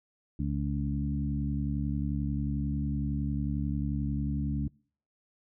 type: harmonic tone with a mistuned harmonic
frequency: 71.1 Hz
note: C#2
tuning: 45 cents sharp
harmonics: 1 / 2 / 3 / 4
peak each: -33 / -32 / -34 / -36 dBFS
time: 0.39-4.68 s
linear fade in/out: 5 ms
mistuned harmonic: 1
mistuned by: -15 cents
effects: noise-tail reverb RT60 0.5 s tail -26 dB re dry